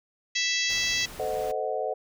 harmonic tone, 659.3 Hz, E5, in tune, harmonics 3 / 4 / 5 / 6 / 7 / 8 / 9 / 10, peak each -30 / -31 / -32 / -33 / -33 / -34 / -35 / -35 dBFS, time 0.35-1.06 s, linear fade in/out 10 ms
pink noise, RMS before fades -43 dBFS, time 0.69-1.52 s, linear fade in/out 10 ms
sine chord, A diminished seventh, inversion none, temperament equal with one note detuned, 440 / 517.8 / 622.3 / 740 Hz, A4 / C5 / Eb5 / Gb5, 0 / -18 / 0 / 0 cents, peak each -32 dBFS, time 1.19-1.94 s, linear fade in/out 10 ms
effects none

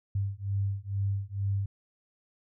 sine beating tone pair, 98 / 100.2 Hz, G2 / G2, 0 / +38 cents, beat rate 2.2 Hz, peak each -31 dBFS, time 0.15-1.66 s, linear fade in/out 5 ms, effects none

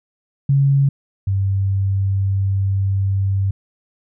sine tone pair in turn, 138.59 / 97.46 Hz, C#3 / G2, 0 / -10 cents, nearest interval tritone, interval 610 cents, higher first, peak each -11 / -15 dBFS, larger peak first, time 0.49-0.89 / 1.27-3.51 s, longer second, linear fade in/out 5 ms, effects none

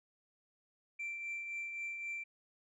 sine tone with tremolo, 2349 Hz, D7, in tune, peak -35 dBFS, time 0.99-2.24 s, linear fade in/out 10 ms, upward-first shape triangle, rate 3.8 Hz, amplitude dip 50%, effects tanh soft clip ceiling -36 dBFS

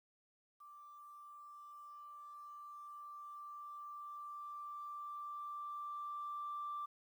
sine tone with level ramp, 1175 Hz, D6, 1 cent sharp, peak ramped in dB -54 to -39 dBFS, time 0.6-6.86 s, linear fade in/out 10 ms, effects tanh soft clip ceiling -36 dBFS + 12-bit

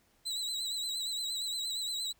35% pulse tone with vibrato, 3951 Hz, B7, in tune, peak -32 dBFS, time 0.25-2.13 s, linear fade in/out 20 ms, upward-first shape triangle, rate 8.6 Hz, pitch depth 71 cents each way, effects pink hiss -69 dBFS RMS until 2.19 s

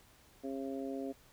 harmonic tone, 135.4 Hz, C#3, 40 cents flat, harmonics 2 / 3 / 4 / 5, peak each -39 / -43 / -45 / -47 dBFS, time 0.43-1.13 s, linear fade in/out 20 ms, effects pink hiss -63 dBFS RMS until 1.32 s

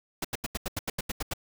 pink noise bursts, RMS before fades -31 dBFS, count 11, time 0.22-1.336 s, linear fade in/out 5 ms, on 26 ms, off 83 ms, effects none

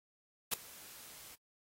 white noise with ADSR envelope, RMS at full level -30 dBFS, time 0.51-1.36 s, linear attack 26 ms, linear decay 3 ms, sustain -23 dB, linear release 23 ms, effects AAC 48 kbps

